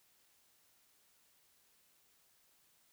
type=silence; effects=white hiss -71 dBFS RMS until 2.92 s